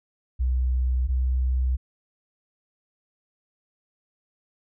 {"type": "tone pair in turn", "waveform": "sine", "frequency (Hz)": [63.1, 63.72], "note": ["B1", "C2"], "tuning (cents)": [38, -45], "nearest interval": "unison", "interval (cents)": 17, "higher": "second", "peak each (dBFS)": -20, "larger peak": "neither", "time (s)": [[0.39, 1.08], [1.08, 1.77]], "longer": "neither", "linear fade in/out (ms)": 20, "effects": []}